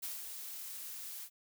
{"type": "noise with ADSR envelope", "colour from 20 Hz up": "blue", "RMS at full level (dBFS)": -40, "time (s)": [0.02, 1.3], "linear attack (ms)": 16, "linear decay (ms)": 170, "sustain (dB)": -5, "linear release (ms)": 72, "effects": []}